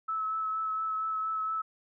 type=tone with vibrato; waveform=sine; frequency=1300 Hz; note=E6; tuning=24 cents flat; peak=-29 dBFS; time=0.08-1.62 s; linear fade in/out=10 ms; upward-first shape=sine; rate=4.3 Hz; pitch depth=15 cents each way; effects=none